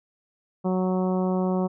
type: harmonic tone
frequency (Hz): 185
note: F#3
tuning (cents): 0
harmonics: 1 / 2 / 3 / 4 / 5 / 6 / 7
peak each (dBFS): -23 / -28 / -31 / -34 / -37 / -39 / -46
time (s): 0.64-1.68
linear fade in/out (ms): 20
effects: none